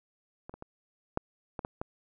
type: clicks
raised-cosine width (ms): 1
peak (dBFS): -28 / -30 / -28 / -14 / -21 / -20 / -20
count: 7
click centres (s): 0.495 / 0.54 / 0.624 / 1.174 / 1.592 / 1.649 / 1.815
effects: none